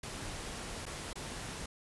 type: noise with dropouts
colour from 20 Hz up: pink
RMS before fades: -42 dBFS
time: 0.03-1.66 s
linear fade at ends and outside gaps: 5 ms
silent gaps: 0.856-0.863 / 1.132-1.155 s
effects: resampled to 24000 Hz